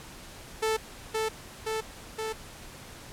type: tone with echo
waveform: sawtooth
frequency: 440 Hz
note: A4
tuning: in tune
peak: -21 dBFS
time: 0.62-0.77 s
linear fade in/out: 10 ms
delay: 520 ms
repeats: 3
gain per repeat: -2 dB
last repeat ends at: 2.33 s
effects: pink hiss -46 dBFS RMS until 3.12 s + low-pass 12000 Hz 12 dB/octave